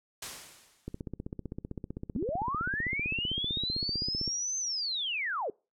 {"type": "noise with exponential decay", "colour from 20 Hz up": "white", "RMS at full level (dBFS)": -36, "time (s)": [0.22, 1.01], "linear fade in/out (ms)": 5, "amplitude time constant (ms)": 170}
{"type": "click train", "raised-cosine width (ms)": 3, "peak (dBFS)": -24, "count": 54, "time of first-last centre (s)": [0.88, 4.277], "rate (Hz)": 15.6}
{"type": "linear two-way sweep", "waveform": "sine", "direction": "up then down", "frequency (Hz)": [185, 6272, 370], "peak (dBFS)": -30, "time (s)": [2.15, 5.5], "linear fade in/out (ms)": 2, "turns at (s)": 4.58}
{"effects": ["noise-tail reverb RT60 0.3 s tail -25 dB re dry", "low-pass 10000 Hz 12 dB/octave"]}